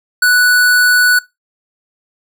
square tone, 1480 Hz, F#6, in tune, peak -8 dBFS, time 0.22-1.19 s, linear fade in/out 5 ms, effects noise-tail reverb RT60 0.2 s tail -20 dB re dry

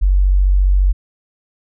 sine tone, 47.24 Hz, F#1, 37 cents sharp, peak -9 dBFS, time 0.01-0.93 s, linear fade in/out 20 ms, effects none

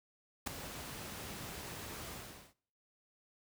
pink noise with ADSR envelope, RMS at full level -32 dBFS, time 0.46-2.54 s, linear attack 13 ms, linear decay 5 ms, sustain -13 dB, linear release 440 ms, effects noise-tail reverb RT60 0.6 s tail -23 dB re dry + high-pass 60 Hz 12 dB/octave

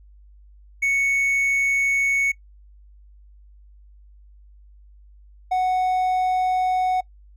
triangle tone pair in turn, 2217 / 739.8 Hz, C#7 / F#5, 0 / 0 cents, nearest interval octave + perfect fifth, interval 1900 cents, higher first, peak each -16 dBFS, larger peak neither, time 0.82-2.32 / 5.51-7.01 s, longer neither, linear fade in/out 10 ms, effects noise-tail reverb RT60 0.1 s tail -22 dB re dry + added 50 Hz sine -46 dBFS peak until 7.36 s

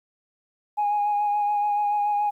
sine tone with vibrato, 827 Hz, G#5, 8 cents flat, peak -19 dBFS, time 0.77-2.31 s, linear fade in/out 20 ms, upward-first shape sine, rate 7 Hz, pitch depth 20 cents each way, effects tanh soft clip ceiling -17 dBFS + 10-bit

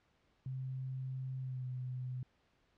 sine tone with pitch glide, 130.81 to 126.94 Hz, C3 to B2, 0 to +48 cents, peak -38 dBFS, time 0.46-2.23 s, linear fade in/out 2 ms, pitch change -52 cents, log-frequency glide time 1.4-1.66 s, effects pink hiss -74 dBFS RMS until 2.77 s + low-pass 4000 Hz 12 dB/octave

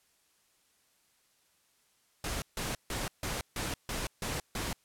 pink noise bursts, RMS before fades -35 dBFS, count 8, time 2.24-4.73 s, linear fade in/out 2 ms, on 180 ms, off 150 ms, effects white hiss -70 dBFS RMS until 4.84 s + low-pass 12000 Hz 12 dB/octave

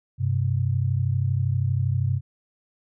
sine tone pair together, 97.39 / 130 Hz, G2 / C3, -11 / -11 cents, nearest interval perfect fourth, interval 500 cents, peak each -23 dBFS, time 0.18-2.21 s, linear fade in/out 50 ms, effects none

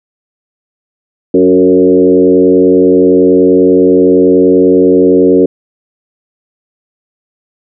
sine tone with frequency modulation, 370 Hz, F#4, in tune, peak -3 dBFS, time 1.34-5.46 s, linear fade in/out 5 ms, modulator 89.5 Hz, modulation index 1.4, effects none

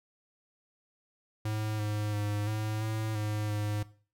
square tone with pitch steps, 107.7 / 105.3 / 103.8 / 107.9 / 109.5 / 105.9 / 104.7 Hz, A2 / G#2 / G#2 / A2 / A2 / G#2 / G#2, -37 / +24 / 0 / -33 / -8 / +34 / +15 cents, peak -31 dBFS, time 1.45-3.83 s, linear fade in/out 5 ms, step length 340 ms, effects noise-tail reverb RT60 0.4 s tail -17 dB re dry

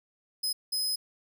sawtooth tone bursts at uneven times, 5060 Hz, D#8, 28 cents sharp, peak -25 dBFS, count 2, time 0.43-0.53 / 0.72-0.96 s, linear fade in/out 10 ms, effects none

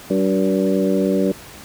harmonic tone with a mistuned harmonic, 95.9 Hz, G2, 37 cents flat, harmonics 2 / 3 / 4 / 5 / 6, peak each -19 / -21 / -22 / -23 / -24 dBFS, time 0.1-1.32 s, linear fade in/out 5 ms, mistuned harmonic 4, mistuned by -28 cents, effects pink hiss -39 dBFS RMS until 1.64 s + high-pass 60 Hz 12 dB/octave

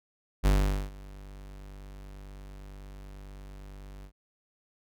45% pulse tone with ADSR envelope, 49 Hz, G1, in tune, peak -19 dBFS, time 0.43-4.12 s, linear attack 30 ms, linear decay 440 ms, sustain -24 dB, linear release 76 ms, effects none

